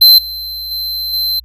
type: tone with level steps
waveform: square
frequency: 4093 Hz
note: C8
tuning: 39 cents flat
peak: -3 / -22 / -18 / -14 dBFS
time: 0.01-1.4 s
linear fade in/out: 10 ms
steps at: 0.18 / 0.71 / 1.13 s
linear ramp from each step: 5 ms
effects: added 60 Hz sine -37 dBFS peak until 1.44 s